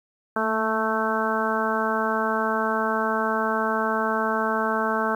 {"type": "harmonic tone with a mistuned harmonic", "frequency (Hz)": 220, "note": "A3", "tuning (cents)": 0, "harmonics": [1, 2, 3, 4, 5, 6, 7], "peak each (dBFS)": [-29, -29, -29, -29, -29, -29, -29], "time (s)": [0.36, 5.15], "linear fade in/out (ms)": 2, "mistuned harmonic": 1, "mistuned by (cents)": 27, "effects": ["9-bit"]}